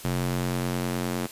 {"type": "tone with high-pass filter sweep", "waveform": "square", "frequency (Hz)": 44.84, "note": "F1", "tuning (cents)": 46, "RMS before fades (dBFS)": -28, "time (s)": [0.04, 1.27], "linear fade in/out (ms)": 10, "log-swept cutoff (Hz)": [120, 210], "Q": 1.2, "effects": ["white hiss -43 dBFS RMS until 1.31 s", "resampled to 32000 Hz"]}